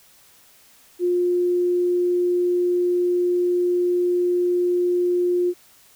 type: tone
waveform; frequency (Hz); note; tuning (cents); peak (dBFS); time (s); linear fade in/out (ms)
sine; 355; F4; +28; -17; 0.99-5.54; 50
effects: white hiss -53 dBFS RMS until 5.95 s